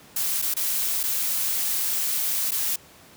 blue noise with dropouts, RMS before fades -25 dBFS, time 0.16-2.76 s, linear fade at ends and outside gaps 5 ms, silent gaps 0.418-0.422 / 0.541-0.566 / 1.032-1.036 / 2.51-2.517 s, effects pink hiss -50 dBFS RMS until 3.16 s + high-pass 80 Hz 12 dB/octave

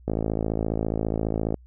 click train, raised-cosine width 2 ms, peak -12 dBFS, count 81, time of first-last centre 0.08-1.543 s, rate 54.7 Hz, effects added 61 Hz sine -47 dBFS peak until 1.66 s

